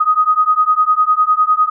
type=beating tone pair; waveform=sine; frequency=1246 / 1255.9 Hz; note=D#6 / D#6; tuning=+2 / +16 cents; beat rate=9.9 Hz; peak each=-13 / -13 dBFS; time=0-1.7 s; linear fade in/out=10 ms; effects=none